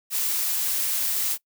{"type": "noise", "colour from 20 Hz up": "blue", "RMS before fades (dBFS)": -25, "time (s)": [0.1, 1.38], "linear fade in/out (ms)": 50, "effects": ["noise-tail reverb RT60 0.1 s tail -22 dB re dry"]}